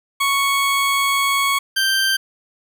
20% pulse tone pair in turn, 1108.7 / 1567.9 Hz, C#6 / G6, 0 / 0 cents, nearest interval tritone, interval 600 cents, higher second, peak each -11 dBFS, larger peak neither, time 0.2-1.59 / 1.76-2.17 s, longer first, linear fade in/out 10 ms, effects none

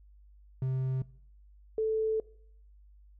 triangle / sine tone pair in turn, 130.81 / 438.9 Hz, C3 / A4, 0 / -4 cents, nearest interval octave + major sixth, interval 2096 cents, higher second, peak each -26 / -26 dBFS, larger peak neither, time 0.62-1.02 / 1.78-2.2 s, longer second, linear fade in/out 2 ms, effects noise-tail reverb RT60 0.6 s tail -21 dB re dry + added 50 Hz sine -54 dBFS peak until 3.19 s

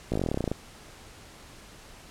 slowing click train, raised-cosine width 2 ms, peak -14 dBFS, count 16, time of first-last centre 0.12-0.516 s, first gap 17 ms, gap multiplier 1.06, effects pink hiss -49 dBFS RMS until 2.1 s + low-pass 10000 Hz 12 dB/octave

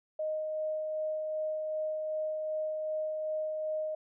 sine tone with tremolo, 621 Hz, D#5, 3 cents flat, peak -30 dBFS, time 0.19-3.95 s, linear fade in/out 5 ms, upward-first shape sine, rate 2.6 Hz, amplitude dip 25%, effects none

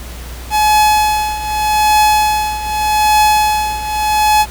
45% pulse tone with tremolo, 850 Hz, G#5, 40 cents sharp, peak -7 dBFS, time 0.5-4.46 s, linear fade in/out 50 ms, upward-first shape triangle, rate 0.83 Hz, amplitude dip 80%, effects added 60 Hz sine -27 dBFS peak until 4.5 s + pink hiss -33 dBFS RMS until 4.5 s

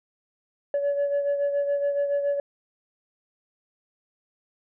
sine beating tone pair, 568 / 575.1 Hz, C#5 / D5, +42 / -36 cents, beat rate 7.1 Hz, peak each -21 / -29 dBFS, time 0.74-2.4 s, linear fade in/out 2 ms, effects tanh soft clip ceiling -19 dBFS

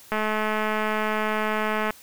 click train, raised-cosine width 0.5 ms, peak -11 dBFS, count 385, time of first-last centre 0.12-1.906 s, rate 215 Hz, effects white hiss -49 dBFS RMS until 2.02 s

